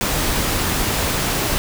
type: noise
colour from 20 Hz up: pink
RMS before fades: -20 dBFS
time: 0.01-1.58 s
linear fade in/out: 0 ms
effects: none